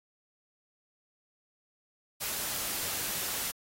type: noise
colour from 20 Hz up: white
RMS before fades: -34 dBFS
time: 2.2-3.52 s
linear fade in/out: 20 ms
effects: AAC 48 kbps

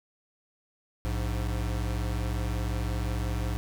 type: tone pair together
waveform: square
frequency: 58.33 / 103.83 Hz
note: A#1 / G#2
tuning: +2 / 0 cents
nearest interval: minor seventh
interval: 998 cents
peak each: -30 / -33 dBFS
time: 1.05-3.57 s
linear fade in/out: 0 ms
effects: none

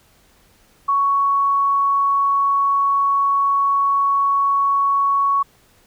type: tone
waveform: sine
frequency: 1114 Hz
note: C#6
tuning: 8 cents sharp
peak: -14 dBFS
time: 0.88-5.43 s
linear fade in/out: 10 ms
effects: pink hiss -55 dBFS RMS until 5.86 s

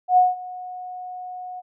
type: tone with ADSR envelope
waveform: sine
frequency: 730 Hz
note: F#5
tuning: 24 cents flat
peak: -10 dBFS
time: 0.08-1.62 s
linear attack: 91 ms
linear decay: 180 ms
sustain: -21 dB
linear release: 32 ms
effects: none

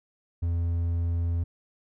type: tone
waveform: triangle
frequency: 85 Hz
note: F2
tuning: 46 cents flat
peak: -22 dBFS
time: 0.42-1.44 s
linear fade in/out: 10 ms
effects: none

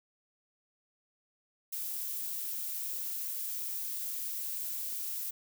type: noise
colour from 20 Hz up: violet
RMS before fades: -37 dBFS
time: 1.72-5.31 s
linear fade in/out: 10 ms
effects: none

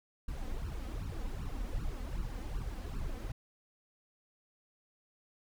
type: noise with flanger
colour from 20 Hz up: brown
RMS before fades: -38 dBFS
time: 0.28-3.32 s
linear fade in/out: 5 ms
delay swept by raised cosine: 0.7 to 4 ms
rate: 2.6 Hz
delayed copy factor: +0.9
effects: none

